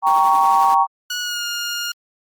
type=chord; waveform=sine; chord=G diminished; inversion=none; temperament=equal with one note detuned; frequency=784 / 932.3 / 1114.5 Hz; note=G5 / Bb5 / Db6; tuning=0 / 0 / +9 cents; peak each=-16 dBFS; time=0.02-0.87 s; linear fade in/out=50 ms
type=noise with tremolo; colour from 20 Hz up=pink; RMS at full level=-31 dBFS; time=0.06-0.75 s; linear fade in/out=10 ms; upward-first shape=triangle; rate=11 Hz; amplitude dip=45%
type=tone with pitch glide; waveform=15% pulse; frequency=1461 to 1418.6 Hz; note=F#6 to F6; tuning=-22 to +27 cents; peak=-16 dBFS; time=1.1-1.92 s; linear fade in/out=5 ms; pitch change=-51 cents; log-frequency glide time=1.21-1.45 s
effects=high-pass 300 Hz 12 dB/octave + Opus 24 kbps